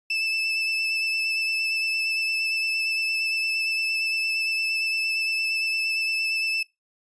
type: tone with vibrato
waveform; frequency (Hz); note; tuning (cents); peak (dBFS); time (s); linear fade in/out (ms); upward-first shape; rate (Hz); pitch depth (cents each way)
35% pulse; 2637; E7; 0; -21; 0.1-6.63; 5; sine; 8.7; 15
effects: noise-tail reverb RT60 0.2 s tail -22 dB re dry + resampled to 22050 Hz